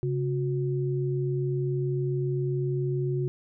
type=tone pair together; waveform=sine; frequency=135.9 / 363.2 Hz; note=C#3 / F#4; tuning=-34 / -32 cents; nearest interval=octave + perfect fourth; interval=1702 cents; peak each=-26 / -30 dBFS; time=0.03-3.28 s; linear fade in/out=0 ms; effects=none